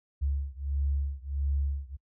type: beating tone pair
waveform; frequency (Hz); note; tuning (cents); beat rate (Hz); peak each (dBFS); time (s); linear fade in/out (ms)
sine; 69.3 / 70.8; C#2 / C#2; 0 / +37; 1.5; -30 / -31; 0.21-1.97; 20
effects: noise-tail reverb RT60 0.1 s tail -26 dB re dry